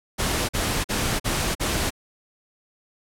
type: noise bursts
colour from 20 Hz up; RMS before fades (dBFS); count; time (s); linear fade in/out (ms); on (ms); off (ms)
pink; -24; 5; 0.18-1.906; 20; 310; 44
effects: low-pass 12000 Hz 12 dB/octave